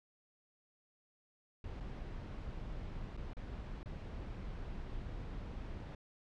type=noise with dropouts; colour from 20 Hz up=brown; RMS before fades=-44 dBFS; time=1.64-5.95 s; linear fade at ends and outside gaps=2 ms; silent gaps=1.802-1.806 / 3.167-3.174 / 3.334-3.368 / 3.831-3.858 s; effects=low-pass 4000 Hz 12 dB/octave